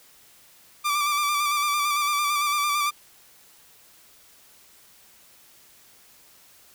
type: tone with vibrato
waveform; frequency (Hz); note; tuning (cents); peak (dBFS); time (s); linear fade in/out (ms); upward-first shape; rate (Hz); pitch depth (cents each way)
sawtooth; 1174.7; D6; 0; -18; 0.84-2.91; 20; square; 8.9; 29
effects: white hiss -54 dBFS RMS until 6.74 s